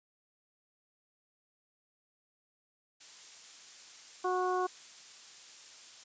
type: noise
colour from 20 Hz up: blue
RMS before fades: -47 dBFS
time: 3-6.04 s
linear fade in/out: 10 ms
type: harmonic tone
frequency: 366.5 Hz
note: F#4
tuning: 16 cents flat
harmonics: 1 / 2 / 3 / 4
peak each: -32 / -34 / -34 / -43 dBFS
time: 4.24-4.67 s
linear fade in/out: 10 ms
effects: resampled to 16000 Hz